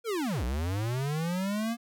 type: linear two-way sweep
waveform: square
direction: down then up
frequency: 482.6 to 57 to 237.8 Hz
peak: -29 dBFS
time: 0.04-1.77 s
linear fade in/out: 50 ms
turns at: 0.44 s
effects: none